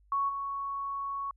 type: tone with level steps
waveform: sine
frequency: 1111 Hz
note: C#6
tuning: 4 cents sharp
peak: -26 / -32 dBFS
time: 0.12-1.31 s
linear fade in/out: 2 ms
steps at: 0.28 s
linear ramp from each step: 20 ms
effects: added 50 Hz sine -60 dBFS peak until 1.36 s